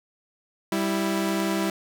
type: tone pair together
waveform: sawtooth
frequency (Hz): 196 / 329.6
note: G3 / E4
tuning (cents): 0 / 0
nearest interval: major sixth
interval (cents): 900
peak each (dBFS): -22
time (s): 0.72-1.7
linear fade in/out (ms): 2
effects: none